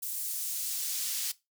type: noise with high-pass filter sweep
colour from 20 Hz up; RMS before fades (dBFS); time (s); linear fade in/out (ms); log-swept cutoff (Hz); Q
pink; -34; 0.02-1.32; 10; 10000 to 4100; 0.71
effects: noise-tail reverb RT60 0.2 s tail -18 dB re dry